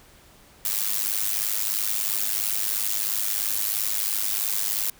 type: noise with amplitude modulation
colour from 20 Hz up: blue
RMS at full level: -22 dBFS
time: 0.65-4.9 s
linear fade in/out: 2 ms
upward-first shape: sine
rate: 103 Hz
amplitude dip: 85%
effects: pink hiss -53 dBFS RMS until 4.99 s